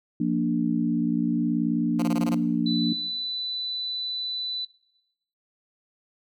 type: chord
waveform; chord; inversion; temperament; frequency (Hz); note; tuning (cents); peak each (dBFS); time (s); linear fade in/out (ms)
sine; Bb major; second; equal; 174.61 / 233.1 / 293.7; F3 / Bb3 / D4; 0 / 0 / 0; -27 / -25 / -25; 0.2-2.93; 5
type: tone bursts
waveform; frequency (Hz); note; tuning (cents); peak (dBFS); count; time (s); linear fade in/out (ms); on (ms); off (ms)
10% pulse; 174.61; F3; 0; -21; 7; 1.99-2.347; 2; 33; 21
type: tone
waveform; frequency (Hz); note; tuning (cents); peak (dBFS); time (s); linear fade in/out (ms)
sine; 3987; B7; +16; -28; 2.66-4.65; 5
effects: noise-tail reverb RT60 0.9 s tail -17 dB re dry